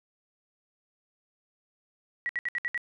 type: tone bursts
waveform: sine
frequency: 1925 Hz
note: B6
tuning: 45 cents flat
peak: -27 dBFS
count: 6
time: 2.26-2.777 s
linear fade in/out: 0 ms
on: 32 ms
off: 65 ms
effects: none

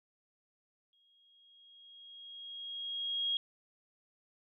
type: tone with exponential growth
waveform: sine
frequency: 3276 Hz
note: G#7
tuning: 24 cents flat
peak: -29 dBFS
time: 0.93-3.37 s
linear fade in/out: 1 ms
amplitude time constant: 530 ms
effects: none

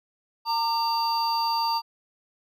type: tone cluster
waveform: triangle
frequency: 917 / 1190 / 4645 Hz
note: A#5 / D6 / D8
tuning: -29 / +22 / -20 cents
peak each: -22 / -31 / -28 dBFS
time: 0.45-1.82 s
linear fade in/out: 50 ms
effects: none

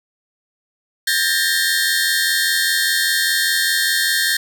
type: tone cluster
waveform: sawtooth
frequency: 1597 / 1777 / 1862 / 4301 Hz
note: G6 / A6 / A#6 / C8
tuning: +32 / +17 / -2 / +47 cents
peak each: -18 dBFS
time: 1.07-4.37 s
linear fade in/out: 5 ms
effects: none

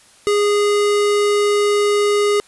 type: tone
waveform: square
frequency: 411.9 Hz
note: G#4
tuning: 14 cents flat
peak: -14 dBFS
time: 0.27-2.4 s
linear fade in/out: 0 ms
effects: white hiss -49 dBFS RMS until 2.47 s + resampled to 24000 Hz

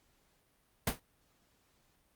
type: noise with exponential decay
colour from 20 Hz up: pink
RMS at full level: -26 dBFS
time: 0.87-1 s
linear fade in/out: 5 ms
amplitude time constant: 28 ms
effects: pink hiss -72 dBFS RMS until 2.15 s + Opus 48 kbps

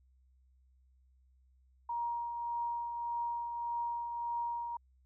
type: tone with tremolo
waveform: sine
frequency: 944 Hz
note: A#5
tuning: 22 cents sharp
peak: -32 dBFS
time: 1.89-4.77 s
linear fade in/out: 5 ms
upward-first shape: triangle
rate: 1.7 Hz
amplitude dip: 45%
effects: added 64 Hz sine -64 dBFS peak until 5.05 s

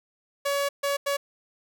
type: tone bursts at uneven times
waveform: sawtooth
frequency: 564 Hz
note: C#5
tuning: 30 cents sharp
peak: -20 dBFS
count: 3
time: 0.45-0.69 / 0.83-0.97 / 1.06-1.17 s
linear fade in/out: 10 ms
effects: none

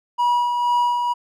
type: tone with tremolo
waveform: triangle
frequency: 967 Hz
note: B5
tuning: 37 cents flat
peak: -13 dBFS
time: 0.18-1.14 s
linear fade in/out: 20 ms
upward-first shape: sine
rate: 2.1 Hz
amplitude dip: 40%
effects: none

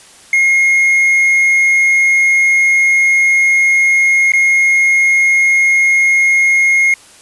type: tone with dropouts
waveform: triangle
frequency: 2147 Hz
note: C7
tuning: 44 cents sharp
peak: -6 dBFS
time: 0.33-6.94 s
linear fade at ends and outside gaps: 2 ms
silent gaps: 4.32-4.335 s
effects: white hiss -41 dBFS RMS until 7.21 s + resampled to 24000 Hz

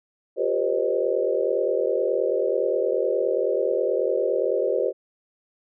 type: tone cluster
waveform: sine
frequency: 360.6 / 398.8 / 483.5 / 533 / 615 Hz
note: F#4 / G4 / B4 / C5 / D#5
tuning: -45 / +30 / -37 / +32 / -20 cents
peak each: -29 / -26 / -26 / -25 / -29 dBFS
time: 0.36-4.93 s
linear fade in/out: 50 ms
effects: none

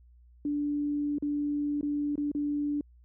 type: tone with dropouts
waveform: sine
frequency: 291.5 Hz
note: D4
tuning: 13 cents flat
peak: -27 dBFS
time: 0.45-2.81 s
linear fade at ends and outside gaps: 2 ms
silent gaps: 1.184-1.224 / 1.811-1.829 / 2.156-2.178 / 2.316-2.349 s
effects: added 60 Hz sine -54 dBFS peak until 3.04 s

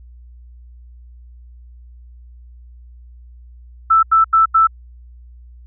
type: tone bursts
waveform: sine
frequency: 1322 Hz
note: E6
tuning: 5 cents sharp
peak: -8 dBFS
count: 4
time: 3.9-4.672 s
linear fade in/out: 10 ms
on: 130 ms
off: 84 ms
effects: added 60 Hz sine -38 dBFS peak until 5.66 s

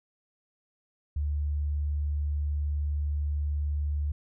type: tone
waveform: sine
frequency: 73.42 Hz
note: D2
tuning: in tune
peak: -26 dBFS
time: 1.16-4.12 s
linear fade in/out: 5 ms
effects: none

